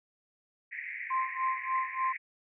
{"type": "band-pass noise", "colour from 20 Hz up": "pink", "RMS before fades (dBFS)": -40, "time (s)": [0.71, 2.18], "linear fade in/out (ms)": 20, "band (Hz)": [1800, 2300], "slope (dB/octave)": 96}
{"type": "tone with tremolo", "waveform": "sine", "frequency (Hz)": 1046.5, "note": "C6", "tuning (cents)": 0, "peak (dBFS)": -26, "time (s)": [1.1, 2.13], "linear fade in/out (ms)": 10, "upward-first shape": "sine", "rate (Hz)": 3.4, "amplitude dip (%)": 90}
{"effects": []}